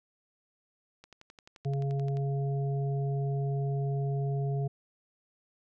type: click train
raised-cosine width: 0.2 ms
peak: -33 dBFS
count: 14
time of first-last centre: 1.04-2.17 s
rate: 11.5 Hz
type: harmonic tone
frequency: 138.59 Hz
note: C#3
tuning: in tune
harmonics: 1 / 3 / 5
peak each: -28 / -38 / -42 dBFS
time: 1.65-4.68 s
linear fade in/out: 10 ms
effects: none